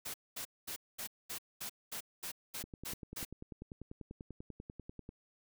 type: noise bursts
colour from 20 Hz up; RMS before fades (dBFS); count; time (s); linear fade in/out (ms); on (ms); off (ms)
white; -42; 11; 0.05-3.251; 10; 91; 220
type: click train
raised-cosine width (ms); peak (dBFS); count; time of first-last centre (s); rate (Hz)
3; -33; 26; 2.64-5.091; 10.2
effects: none